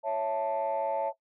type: chord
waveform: sine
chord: A major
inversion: first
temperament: equal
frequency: 554.4 / 659.3 / 880 Hz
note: C#5 / E5 / A5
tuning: 0 / 0 / 0 cents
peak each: -30 dBFS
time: 0.03-1.13 s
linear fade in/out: 50 ms
effects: noise-tail reverb RT60 0.1 s tail -17 dB re dry + tanh soft clip ceiling -22 dBFS